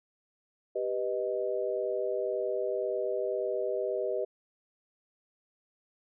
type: chord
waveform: sine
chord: G augmented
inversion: none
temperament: equal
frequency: 392 / 493.9 / 622.3 Hz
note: G4 / B4 / D#5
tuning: 0 / 0 / 0 cents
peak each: -33 dBFS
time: 0.75-4.25 s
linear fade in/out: 10 ms
effects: none

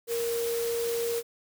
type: tone in noise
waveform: sine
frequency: 466.8 Hz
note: A#4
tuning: 2 cents sharp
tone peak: -27 dBFS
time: 0.07-1.23 s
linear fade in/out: 50 ms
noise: white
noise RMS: -37 dBFS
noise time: 0.07-1.23 s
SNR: +7 dB
effects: none

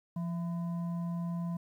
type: tone with frequency modulation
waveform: sine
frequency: 172 Hz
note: F3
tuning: 26 cents flat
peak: -32 dBFS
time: 0.16-1.57 s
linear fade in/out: 5 ms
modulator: 838 Hz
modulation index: 0.27
effects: 11-bit

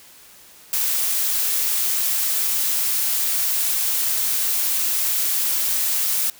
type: noise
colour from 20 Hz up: blue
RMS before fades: -21 dBFS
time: 0.73-6.3 s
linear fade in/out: 2 ms
effects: white hiss -47 dBFS RMS until 6.39 s

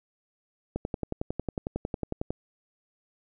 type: click train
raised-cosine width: 2 ms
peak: -16 dBFS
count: 18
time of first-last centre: 0.76-2.305 s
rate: 11 Hz
effects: none

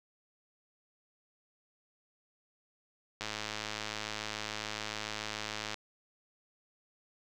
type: click train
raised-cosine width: 0.2 ms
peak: -19 dBFS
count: 272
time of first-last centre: 3.21-5.743 s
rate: 107 Hz
effects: none

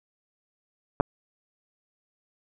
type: clicks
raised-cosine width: 1 ms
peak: -8 dBFS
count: 2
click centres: 1.001 / 1.008 s
effects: none

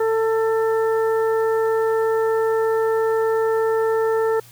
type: harmonic tone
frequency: 445.8 Hz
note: A4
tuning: 23 cents sharp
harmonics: 1 / 2 / 3 / 4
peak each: -17 / -27 / -30 / -33 dBFS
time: 0-4.4 s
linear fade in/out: 5 ms
effects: added 120 Hz sine -48 dBFS peak until 4.51 s + white hiss -48 dBFS RMS until 4.51 s

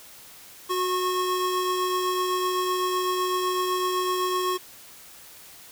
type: tone pair together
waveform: square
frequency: 366.3 / 1091 Hz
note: F#4 / C#6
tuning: -17 / -28 cents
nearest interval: octave + perfect fifth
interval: 1889 cents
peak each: -27 dBFS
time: 0.69-4.58 s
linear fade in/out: 20 ms
effects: white hiss -47 dBFS RMS until 5.71 s

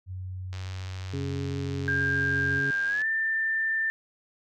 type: tone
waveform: sine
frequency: 92.5 Hz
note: F#2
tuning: in tune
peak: -33 dBFS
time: 0.06-2.62 s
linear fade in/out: 50 ms
type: click train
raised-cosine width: 0.2 ms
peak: -25 dBFS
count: 235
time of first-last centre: 0.53-3.017 s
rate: 94.1 Hz
type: harmonic tone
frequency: 138.59 Hz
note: C#3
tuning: in tune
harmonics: 1 / 2 / 3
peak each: -32 / -35 / -37 dBFS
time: 1.13-2.71 s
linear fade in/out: 5 ms
type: tone with pitch glide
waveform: sine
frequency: 1600 to 1785.6 Hz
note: G6 to A6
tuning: +35 to +25 cents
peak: -24 dBFS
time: 1.88-3.9 s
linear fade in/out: 0 ms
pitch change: +190 cents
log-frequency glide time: 2.87-3.06 s
effects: none

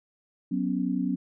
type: chord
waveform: sine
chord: F# suspended fourth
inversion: none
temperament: equal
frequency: 185 / 246.9 / 277.2 Hz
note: F#3 / B3 / C#4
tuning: 0 / 0 / 0 cents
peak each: -29 dBFS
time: 0.51-1.16 s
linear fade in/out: 10 ms
effects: none

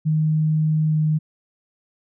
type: tone with pitch glide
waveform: sine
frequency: 155.56 to 154.57 Hz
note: D#3 to D#3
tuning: 0 to -11 cents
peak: -16 dBFS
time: 0.05-1.19 s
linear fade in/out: 20 ms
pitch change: -11 cents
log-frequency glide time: 0.89-0.96 s
effects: none

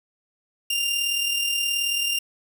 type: tone with amplitude modulation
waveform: sawtooth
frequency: 2794 Hz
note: F7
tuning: in tune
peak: -17 dBFS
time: 0.7-2.19 s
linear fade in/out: 5 ms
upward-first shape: sine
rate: 38.7 Hz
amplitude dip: 40%
effects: 8-bit

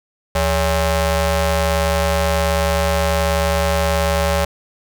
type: ring-modulated tone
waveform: sawtooth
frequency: 246.9 Hz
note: B3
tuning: in tune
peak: -8 dBFS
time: 0.35-4.45 s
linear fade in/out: 5 ms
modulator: 321 Hz
effects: none

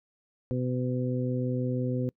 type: harmonic tone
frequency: 126.1 Hz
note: B2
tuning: 36 cents sharp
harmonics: 1 / 2 / 3 / 4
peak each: -29 / -31 / -37 / -35 dBFS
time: 0.51-2.09 s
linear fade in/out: 0 ms
effects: noise-tail reverb RT60 0.1 s tail -26 dB re dry

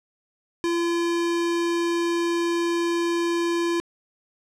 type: tone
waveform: square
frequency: 341 Hz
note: F4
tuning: 41 cents flat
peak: -22 dBFS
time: 0.64-3.8 s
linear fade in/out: 0 ms
effects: low-pass 8000 Hz 12 dB/octave

